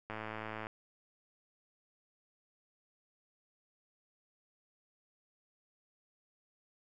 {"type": "click train", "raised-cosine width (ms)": 0.5, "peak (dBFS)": -26, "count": 63, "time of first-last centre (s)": [0.1, 0.669], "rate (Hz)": 109, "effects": []}